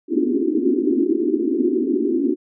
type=band-pass noise; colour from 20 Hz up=white; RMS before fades=-19 dBFS; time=0.08-2.36 s; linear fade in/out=50 ms; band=240 to 390 Hz; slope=96 dB/octave; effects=none